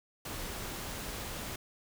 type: noise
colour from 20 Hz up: pink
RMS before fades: -40 dBFS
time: 0.25-1.56 s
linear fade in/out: 5 ms
effects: none